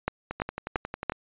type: two click trains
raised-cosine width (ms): 0.5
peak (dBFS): -17 / -10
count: 10 / 4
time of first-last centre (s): 0.31-1.121 / 0.08-1.097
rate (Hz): 11.1 / 2.95
effects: resampled to 8000 Hz

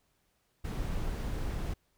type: noise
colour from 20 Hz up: brown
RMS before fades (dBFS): -34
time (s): 0.64-1.74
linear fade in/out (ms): 10
effects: pink hiss -74 dBFS RMS until 1.97 s

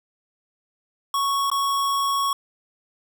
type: tone with dropouts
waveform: square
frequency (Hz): 1108.7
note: C#6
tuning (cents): 0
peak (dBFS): -21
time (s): 1.14-2.33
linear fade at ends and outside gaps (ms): 2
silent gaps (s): 1.501-1.515
effects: none

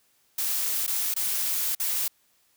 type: noise with dropouts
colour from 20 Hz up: blue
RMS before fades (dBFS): -27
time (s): 0.38-2.08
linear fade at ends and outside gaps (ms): 5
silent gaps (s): 0.866-0.876 / 1.141-1.162 / 1.751-1.798
effects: white hiss -66 dBFS RMS until 2.56 s

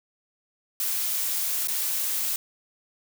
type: noise with dropouts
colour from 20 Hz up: blue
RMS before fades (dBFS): -27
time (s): 0.8-2.36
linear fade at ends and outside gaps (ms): 1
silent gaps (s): 1.673-1.683
effects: none

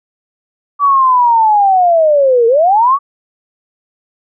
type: linear two-way sweep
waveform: sine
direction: down then up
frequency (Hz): 1154 to 450 to 1154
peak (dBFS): -6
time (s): 0.79-2.99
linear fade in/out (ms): 50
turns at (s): 2.47
effects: none

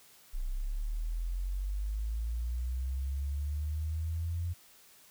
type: linear sweep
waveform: sine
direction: up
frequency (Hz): 30.21 to 87.31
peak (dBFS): -31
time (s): 0.33-4.54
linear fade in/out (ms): 20
effects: white hiss -59 dBFS RMS until 5.1 s

